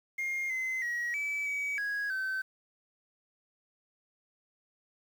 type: tone with pitch steps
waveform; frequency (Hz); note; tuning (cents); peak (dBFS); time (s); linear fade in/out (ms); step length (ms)
sine; 2125 / 2055 / 1906 / 2301 / 2274 / 1657 / 1536; C7 / C7 / A#6 / D7 / C#7 / G#6 / G6; +26 / -32 / +38 / -36 / +44 / -4 / -36; -28; 0.18-2.42; 10; 320
effects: tanh soft clip ceiling -30 dBFS + 9-bit